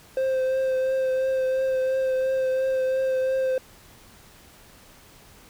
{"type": "tone with vibrato", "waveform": "triangle", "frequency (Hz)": 523.3, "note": "C5", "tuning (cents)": 0, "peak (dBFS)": -19, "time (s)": [0.17, 3.58], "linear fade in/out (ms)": 2, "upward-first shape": "triangle", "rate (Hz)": 2.9, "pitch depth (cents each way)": 20, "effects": ["pink hiss -51 dBFS RMS until 5.49 s"]}